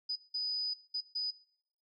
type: tone bursts at uneven times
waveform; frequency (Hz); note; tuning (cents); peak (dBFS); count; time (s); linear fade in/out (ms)
sine; 4978; D#8; 0; -32; 4; 0.09-0.16 / 0.34-0.74 / 0.94-1.01 / 1.15-1.31; 10
effects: noise-tail reverb RT60 0.7 s tail -22 dB re dry